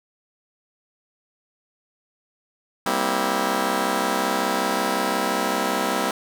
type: chord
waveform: 10% pulse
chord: C dominant seventh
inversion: second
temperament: just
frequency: 196.22 / 235.5 / 261.6 / 327 Hz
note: G3 / Bb3 / C4 / E4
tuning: +2 / +18 / 0 / -14 cents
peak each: -19 dBFS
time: 2.86-6.11 s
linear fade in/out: 2 ms
effects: none